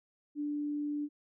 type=tone; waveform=sine; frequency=293.7 Hz; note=D4; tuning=in tune; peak=-32 dBFS; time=0.35-1.09 s; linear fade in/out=50 ms; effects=none